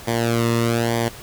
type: tone with flanger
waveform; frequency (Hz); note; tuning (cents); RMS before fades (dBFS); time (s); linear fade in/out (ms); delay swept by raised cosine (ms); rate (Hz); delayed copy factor
sawtooth; 116.54; A#2; 0; -20; 0.07-1.09; 10; 0.74 to 1.3; 1.1; -0.8
effects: pink hiss -39 dBFS RMS until 1.22 s